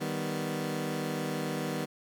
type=chord; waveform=20% pulse; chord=Eb augmented; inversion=none; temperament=equal; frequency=155.56 / 196 / 246.9 Hz; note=Eb3 / G3 / B3; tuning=0 / 0 / 0 cents; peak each=-30 / -32 / -31 dBFS; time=0-1.86 s; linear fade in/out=20 ms; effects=none